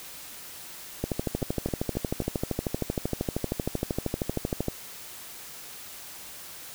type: two click trains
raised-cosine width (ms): 2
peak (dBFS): -13 / -21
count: 48 / 4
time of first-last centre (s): 1.04-4.683 / 1.42-2.22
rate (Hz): 12.9 / 3.75
effects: white hiss -43 dBFS RMS until 6.74 s